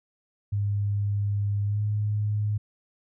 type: tone with pitch glide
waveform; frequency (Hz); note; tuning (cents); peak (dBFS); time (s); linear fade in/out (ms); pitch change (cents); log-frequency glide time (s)
sine; 101.8 to 104.9; G#2 to G#2; -34 to +18; -23; 0.52-2.58; 10; +52; 1.65-1.81
effects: none